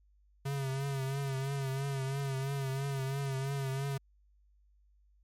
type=tone with vibrato; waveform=square; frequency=136.4 Hz; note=C#3; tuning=28 cents flat; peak=-33 dBFS; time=0.45-3.98 s; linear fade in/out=10 ms; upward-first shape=triangle; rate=3 Hz; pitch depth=58 cents each way; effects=added 50 Hz sine -63 dBFS peak until 5.23 s + MP3 64 kbps